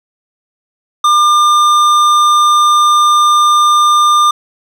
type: tone with tanh clipping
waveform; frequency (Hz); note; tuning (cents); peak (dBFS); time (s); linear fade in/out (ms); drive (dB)
triangle; 1200; D6; +37; -8; 1.04-4.31; 5; 18
effects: none